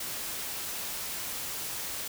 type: noise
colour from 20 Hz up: white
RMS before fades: -36 dBFS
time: 0-2.08 s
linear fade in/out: 5 ms
effects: none